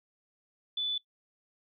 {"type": "tone", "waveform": "sine", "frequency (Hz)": 3483, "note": "A7", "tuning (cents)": -18, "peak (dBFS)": -29, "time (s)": [0.77, 0.98], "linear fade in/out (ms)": 5, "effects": ["noise-tail reverb RT60 0.1 s tail -17 dB re dry"]}